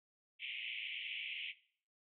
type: band-pass noise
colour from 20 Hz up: white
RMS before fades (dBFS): -44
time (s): 0.39-1.54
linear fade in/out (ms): 50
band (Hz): 2100 to 3200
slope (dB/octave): 96
effects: noise-tail reverb RT60 0.5 s tail -17 dB re dry